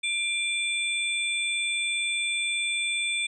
sine tone cluster, 2375 / 3518 / 8210 Hz, D7 / A7 / C9, +19 / -1 / -34 cents, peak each -27 / -30 / -35 dBFS, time 0.03-3.27 s, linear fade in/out 10 ms, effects none

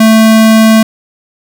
square tone, 221.1 Hz, A3, 9 cents sharp, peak -3 dBFS, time 0-0.83 s, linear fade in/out 5 ms, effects none

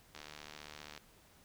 click train, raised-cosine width 0.2 ms, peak -30 dBFS, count 63, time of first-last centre 0.15-0.977 s, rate 75 Hz, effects pink hiss -64 dBFS RMS until 1.44 s

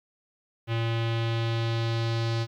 square tone with low-pass filter sweep, 114.9 Hz, A#2, 25 cents flat, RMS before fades -27 dBFS, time 0.67-2.47 s, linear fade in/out 50 ms, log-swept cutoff 3000 to 4600 Hz, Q 2.4, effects 10-bit

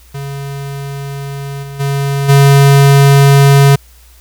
square tone with level steps, 139.5 Hz, C#3, 11 cents sharp, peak -21 / -25 / -13 / -4 dBFS, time 0.14-3.76 s, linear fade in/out 10 ms, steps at 1.62 / 1.79 / 2.28 s, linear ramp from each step 20 ms, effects added 60 Hz sine -40 dBFS peak until 4.2 s + white hiss -46 dBFS RMS until 4.2 s

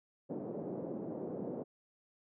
white band-pass noise, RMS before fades -41 dBFS, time 0.29-1.64 s, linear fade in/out 20 ms, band 150 to 520 Hz, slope 24 dB/octave, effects none

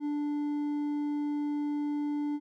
triangle tone with hard clipping, 293.4 Hz, D4, 2 cents flat, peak -30 dBFS, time 0-2.4 s, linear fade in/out 50 ms, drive 7 dB, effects none

